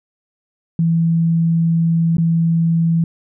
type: tone with dropouts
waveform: sine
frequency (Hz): 165.7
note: E3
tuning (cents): +9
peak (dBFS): -12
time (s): 0.79-3.04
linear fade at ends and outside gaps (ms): 2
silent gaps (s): 2.169-2.182
effects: none